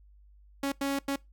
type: tone bursts at uneven times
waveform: sawtooth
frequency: 277.2 Hz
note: C#4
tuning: in tune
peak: -24 dBFS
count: 3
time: 0.63-0.72 / 0.81-0.99 / 1.08-1.16 s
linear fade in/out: 5 ms
effects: noise-tail reverb RT60 0.2 s tail -22 dB re dry + added 50 Hz sine -54 dBFS peak until 1.32 s